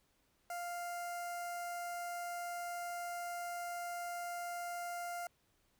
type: tone with notch filter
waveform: sawtooth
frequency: 698.5 Hz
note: F5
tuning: in tune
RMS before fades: -42 dBFS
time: 0.5-5.27 s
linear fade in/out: 2 ms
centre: 3500 Hz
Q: 0.92
effects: pink hiss -75 dBFS RMS until 5.79 s